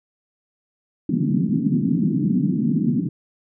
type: band-pass noise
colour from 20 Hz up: pink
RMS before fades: -20 dBFS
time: 1.09-3.09 s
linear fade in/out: 5 ms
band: 150 to 290 Hz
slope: 48 dB/octave
effects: none